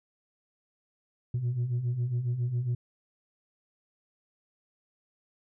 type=beating tone pair; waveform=sine; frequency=116.54 / 123.84 Hz; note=A#2 / B2; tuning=0 / +5 cents; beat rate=7.3 Hz; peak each=-32 / -26 dBFS; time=1.34-2.75 s; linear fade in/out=5 ms; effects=tanh soft clip ceiling -24 dBFS